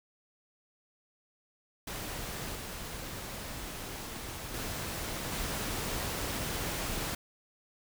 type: noise with level steps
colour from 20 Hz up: pink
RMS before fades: -39 / -41 / -37 / -35 dBFS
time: 1.87-7.15 s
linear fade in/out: 5 ms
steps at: 2.55 / 4.54 / 5.32 s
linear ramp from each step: 2 ms
effects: none